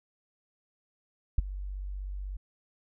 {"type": "tone with ADSR envelope", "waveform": "sine", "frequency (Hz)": 48.07, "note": "G1", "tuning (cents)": -33, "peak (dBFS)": -15, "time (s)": [1.38, 2.37], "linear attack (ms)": 6, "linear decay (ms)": 14, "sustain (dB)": -19, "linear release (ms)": 8, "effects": []}